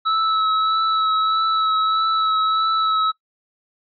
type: tone with vibrato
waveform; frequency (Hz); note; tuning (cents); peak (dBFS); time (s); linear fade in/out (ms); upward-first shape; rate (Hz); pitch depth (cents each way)
square; 1303; E6; -20; -17; 0.05-3.12; 20; triangle; 1.6; 19
effects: noise-tail reverb RT60 0.1 s tail -19 dB re dry + resampled to 11025 Hz